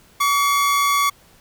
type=tone pair together; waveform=45% pulse; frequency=1138.4 / 2149 Hz; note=C#6 / C7; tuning=+46 / +46 cents; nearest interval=major seventh; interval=1100 cents; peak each=-16 / -24 dBFS; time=0.2-1.1 s; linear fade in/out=10 ms; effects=pink hiss -52 dBFS RMS until 1.4 s